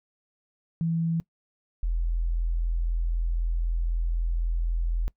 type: tone pair in turn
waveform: sine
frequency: 165.2 / 41.96 Hz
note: E3 / E1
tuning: +4 / +31 cents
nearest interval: 2 octaves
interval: 2373 cents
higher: first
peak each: -23 dBFS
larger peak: neither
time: 0.81-1.2 / 1.83-5.08 s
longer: second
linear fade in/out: 0 ms
effects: noise-tail reverb RT60 0.1 s tail -22 dB re dry